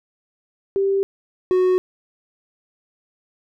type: tone pair in turn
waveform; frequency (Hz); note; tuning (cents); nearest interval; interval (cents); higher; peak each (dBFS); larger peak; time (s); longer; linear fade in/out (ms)
sine / triangle; 392 / 368.1; G4 / F#4; 0 / -9; minor second; 109; first; -16 / -12; second; 0.76-1.03 / 1.51-1.78; neither; 0
effects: none